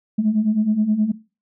sine beating tone pair, 207.7 / 217.2 Hz, G#3 / A3, 0 / -22 cents, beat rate 9.5 Hz, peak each -21 / -16 dBFS, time 0.18-1.12 s, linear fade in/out 10 ms, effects noise-tail reverb RT60 0.3 s tail -18 dB re dry + tanh soft clip ceiling -9 dBFS

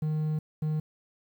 triangle tone pair in turn, 154.3 / 154.3 Hz, D#3 / D#3, -14 / -14 cents, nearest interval unison, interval 0 cents, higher neither, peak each -24 / -24 dBFS, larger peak neither, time 0.02-0.39 / 0.62-0.8 s, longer first, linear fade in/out 5 ms, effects 10-bit

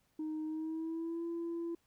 sine tone with pitch glide, 311 to 337.2 Hz, D#4 to E4, -1 to +39 cents, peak -34 dBFS, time 0.19-1.75 s, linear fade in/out 5 ms, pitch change +140 cents, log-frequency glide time 0.45-1.24 s, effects tanh soft clip ceiling -34 dBFS + pink hiss -75 dBFS RMS until 1.86 s

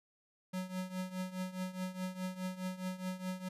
square tone with tremolo, 185 Hz, F#3, in tune, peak -35 dBFS, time 0.53-3.49 s, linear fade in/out 10 ms, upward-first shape triangle, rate 4.8 Hz, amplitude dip 85%, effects resampled to 32000 Hz

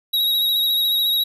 square tone with vibrato, 3829 Hz, A#7, 46 cents sharp, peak -17 dBFS, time 0.13-1.24 s, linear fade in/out 10 ms, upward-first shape sine, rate 14 Hz, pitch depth 31 cents each way, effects none

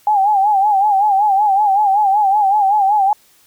sine tone with vibrato, 810 Hz, G#5, 43 cents flat, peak -10 dBFS, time 0.07-3.13 s, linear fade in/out 2 ms, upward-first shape sine, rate 5.3 Hz, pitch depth 98 cents each way, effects white hiss -52 dBFS RMS until 3.46 s

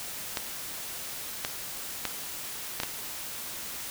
clicks, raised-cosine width 0.2 ms, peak -11 dBFS, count 5, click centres 0.372 / 1.449 / 2.053 / 2.801 / 2.834 s, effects white hiss -38 dBFS RMS until 3.9 s

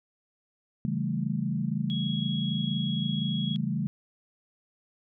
sine chord, A dominant seventh, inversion first, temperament equal, 138.59 / 164.81 / 196 / 220 Hz, C#3 / E3 / G3 / A3, 0 / 0 / 0 / 0 cents, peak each -32 dBFS, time 0.85-3.87 s, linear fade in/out 0 ms
sine tone, 3322 Hz, G#7, in tune, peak -34 dBFS, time 1.9-3.56 s, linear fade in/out 0 ms
effects none

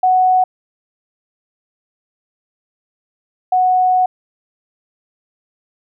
sine tone pair in turn, 741 / 737.5 Hz, F#5 / F#5, +2 / -6 cents, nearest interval unison, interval 8 cents, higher first, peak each -9 / -10 dBFS, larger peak first, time 0.03-0.44 / 3.52-4.06 s, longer second, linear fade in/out 5 ms, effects none

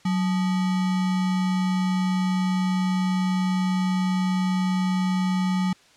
sine tone with sample-and-hold, 185 Hz, F#3, in tune, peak -20 dBFS, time 0.05-5.73 s, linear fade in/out 5 ms, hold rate 1050 Hz, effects white hiss -55 dBFS RMS until 5.96 s + low-pass 6000 Hz 12 dB/octave

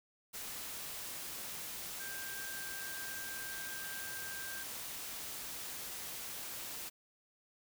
sine tone in noise, 1582 Hz, G6, 15 cents sharp, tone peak -45 dBFS, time 1.99-4.64 s, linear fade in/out 20 ms, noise white, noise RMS -44 dBFS, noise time 0.33-6.9 s, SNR -4 dB, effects none

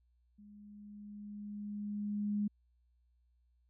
sine tone with level ramp, 206.7 Hz, G#3, 8 cents flat, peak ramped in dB -54 to -30 dBFS, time 0.38-2.48 s, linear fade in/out 10 ms, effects added 60 Hz sine -69 dBFS peak until 3.69 s

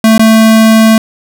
square tone with dropouts, 221.7 Hz, A3, 13 cents sharp, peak -3 dBFS, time 0.04-0.98 s, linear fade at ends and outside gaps 2 ms, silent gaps 0.18-0.194 s, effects none

